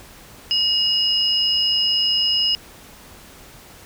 sine tone pair together, 2879 / 5077 Hz, F#7 / D#8, -48 / +34 cents, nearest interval minor seventh, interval 982 cents, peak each -19 dBFS, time 0.51-2.55 s, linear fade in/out 0 ms, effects pink hiss -44 dBFS RMS until 3.85 s

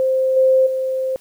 sine tone with level steps, 523.3 Hz, C5, in tune, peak -14 / -10 / -18 dBFS, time 0-1.16 s, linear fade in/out 0 ms, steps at 0.36 / 0.66 s, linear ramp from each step 10 ms, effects white hiss -52 dBFS RMS until 1.2 s

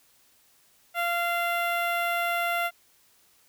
15% pulse tone with notch filter, 691 Hz, F5, 19 cents flat, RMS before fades -27 dBFS, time 0.94-2.71 s, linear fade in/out 50 ms, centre 6600 Hz, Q 0.72, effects white hiss -62 dBFS RMS until 3.48 s

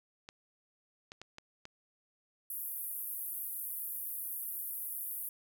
clicks, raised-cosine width 0.2 ms, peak -29 dBFS, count 5, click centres 0.289 / 1.119 / 1.216 / 1.384 / 1.654 s
pink band-pass noise, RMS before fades -40 dBFS, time 2.5-5.29 s, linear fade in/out 2 ms, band 11000 to 16000 Hz, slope 48 dB/octave
effects none

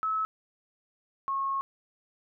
sine tone pair in turn, 1296 / 1089.8 Hz, E6 / C#6, -30 / -30 cents, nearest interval minor third, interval 300 cents, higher first, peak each -26 / -27 dBFS, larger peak first, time 0.03-0.25 / 1.28-1.61 s, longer second, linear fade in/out 0 ms, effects none

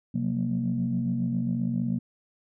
sine tone cluster, 129.1 / 177.9 / 185.2 / 233.4 Hz, C3 / F3 / F#3 / A#3, -23 / +32 / +2 / +2 cents, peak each -30 / -32 / -31 / -27 dBFS, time 0.14-1.99 s, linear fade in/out 10 ms, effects tanh soft clip ceiling -17 dBFS

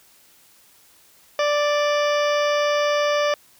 harmonic tone, 587.3 Hz, D5, in tune, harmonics 1 / 2 / 3 / 4 / 5 / 6 / 8 / 9 / 10, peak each -19 / -25 / -29 / -31 / -33 / -35 / -37 / -38 / -39 dBFS, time 1.39-3.34 s, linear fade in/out 2 ms, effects white hiss -54 dBFS RMS until 3.59 s

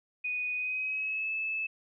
sine tone with pitch glide, 2482 to 2610 Hz, D#7 to E7, -5 to -18 cents, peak -30 dBFS, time 0.24-1.67 s, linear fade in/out 10 ms, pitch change +87 cents, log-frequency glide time 0.54-1.31 s, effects none

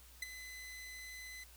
sawtooth tone with ADSR envelope, 2020 Hz, B6, 39 cents sharp, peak -32 dBFS, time 0.22-1.44 s, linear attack 5 ms, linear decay 17 ms, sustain -12 dB, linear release 7 ms, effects added 60 Hz sine -59 dBFS peak until 1.56 s + white hiss -61 dBFS RMS until 1.56 s

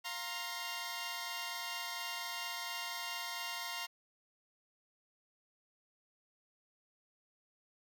10% pulse chord, F suspended fourth, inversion none, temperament equal with one note detuned, 698.5 / 932.3 / 1059.9 Hz, F5 / Bb5 / C6, 0 / 0 / +22 cents, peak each -37 / -34 / -35 dBFS, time 0.04-3.87 s, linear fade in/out 20 ms, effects none

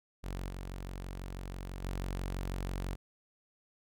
sawtooth tone with level steps, 46.09 Hz, F#1, 6 cents flat, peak -33 / -36 / -31 dBFS, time 0.23-2.96 s, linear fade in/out 20 ms, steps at 0.49 / 1.83 s, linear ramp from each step 5 ms, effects none

